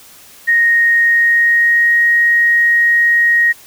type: tone with pitch glide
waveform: sine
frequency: 1864.7 to 1878.8 Hz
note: A#6 to A#6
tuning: 0 to +13 cents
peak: -8 dBFS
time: 0.47-3.53 s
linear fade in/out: 20 ms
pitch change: +13 cents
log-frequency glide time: 1.07-2 s
effects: white hiss -41 dBFS RMS until 3.66 s